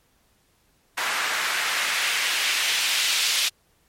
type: noise with band-pass filter sweep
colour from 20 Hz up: white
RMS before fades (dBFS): -24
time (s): 0.97-3.49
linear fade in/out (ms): 10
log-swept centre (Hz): 1400 to 3500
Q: 1.3
effects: pink hiss -64 dBFS RMS until 3.88 s + MP3 64 kbps